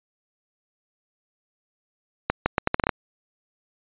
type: accelerating click train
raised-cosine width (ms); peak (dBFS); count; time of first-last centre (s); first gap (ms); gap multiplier
0.5; -4; 9; 2.3-2.892; 160; 0.76
effects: resampled to 8000 Hz